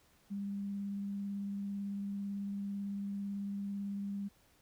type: tone with vibrato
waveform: sine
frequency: 200 Hz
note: G3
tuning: 35 cents sharp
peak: -36 dBFS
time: 0.3-4.29 s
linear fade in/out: 20 ms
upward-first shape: triangle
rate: 18 Hz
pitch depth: 13 cents each way
effects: pink hiss -68 dBFS RMS until 4.61 s